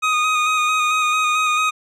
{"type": "tone with vibrato", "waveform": "25% pulse", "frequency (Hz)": 1244.5, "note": "D#6", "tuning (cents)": 0, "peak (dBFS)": -12, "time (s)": [0.02, 1.71], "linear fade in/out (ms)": 20, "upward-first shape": "square", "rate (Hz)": 4.5, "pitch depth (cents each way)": 18, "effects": ["low-pass 7000 Hz 12 dB/octave"]}